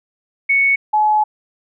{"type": "tone pair in turn", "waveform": "sine", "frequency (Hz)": [2217, 851.8], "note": ["C#7", "G#5"], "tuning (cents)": [0, 44], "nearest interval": "octave + perfect fourth", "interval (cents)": 1656, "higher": "first", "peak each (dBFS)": -11, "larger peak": "neither", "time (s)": [[0.49, 0.76], [0.93, 1.24]], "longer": "second", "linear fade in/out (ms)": 10, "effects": []}